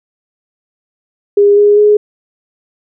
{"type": "tone with pitch steps", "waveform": "sine", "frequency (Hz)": [406.8, 412.5, 418.2], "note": ["G#4", "G#4", "G#4"], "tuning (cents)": [-36, -12, 12], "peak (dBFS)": -4, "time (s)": [1.37, 1.97], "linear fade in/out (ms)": 5, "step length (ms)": 200, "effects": []}